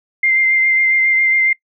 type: tone with vibrato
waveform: sine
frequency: 2093 Hz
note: C7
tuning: in tune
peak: -11 dBFS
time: 0.23-1.53 s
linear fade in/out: 5 ms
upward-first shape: triangle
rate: 7.3 Hz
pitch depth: 21 cents each way
effects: noise-tail reverb RT60 0.1 s tail -22 dB re dry